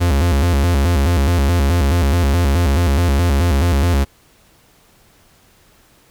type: tone with vibrato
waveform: 45% pulse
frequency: 77.78 Hz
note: D#2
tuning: in tune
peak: -12 dBFS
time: 0-4.05 s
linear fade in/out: 20 ms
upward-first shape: square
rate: 4.7 Hz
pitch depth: 200 cents each way
effects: pink hiss -52 dBFS RMS until 6.1 s